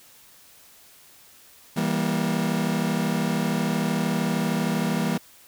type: chord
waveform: 40% pulse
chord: E diminished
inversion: none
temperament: just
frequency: 164.81 / 197.78 / 237.3 Hz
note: E3 / G3 / Bb3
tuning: 0 / +16 / +31 cents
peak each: -26 dBFS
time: 1.76-5.18 s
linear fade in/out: 10 ms
effects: white hiss -52 dBFS RMS until 5.47 s